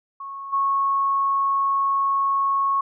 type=tone with level steps; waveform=sine; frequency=1100 Hz; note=C#6; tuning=14 cents flat; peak=-31 / -18 dBFS; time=0.2-2.81 s; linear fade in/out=5 ms; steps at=0.52 s; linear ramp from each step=20 ms; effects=none